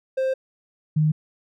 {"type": "tone pair in turn", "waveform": ["triangle", "sine"], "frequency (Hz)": [526, 154.01], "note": ["C5", "D#3"], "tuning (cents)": [9, -17], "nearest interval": "octave + major sixth", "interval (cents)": 2126, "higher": "first", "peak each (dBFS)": [-18, -16], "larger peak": "second", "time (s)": [[0.17, 0.34], [0.96, 1.12]], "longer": "first", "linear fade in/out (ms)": 10, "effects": []}